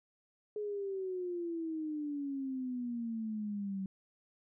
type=exponential sweep; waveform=sine; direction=down; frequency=424.2 to 190 Hz; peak=-35 dBFS; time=0.56-3.86 s; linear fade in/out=2 ms; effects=none